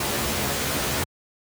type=noise with comb filter; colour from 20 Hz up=pink; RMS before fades=-25 dBFS; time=0-1.04 s; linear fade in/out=5 ms; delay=14 ms; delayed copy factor=+1; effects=high-pass 80 Hz 12 dB/octave